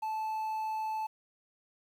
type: tone with quantisation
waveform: triangle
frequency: 873 Hz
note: A5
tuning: 14 cents flat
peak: -30 dBFS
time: 0.02-1.07 s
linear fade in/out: 10 ms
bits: 10
effects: none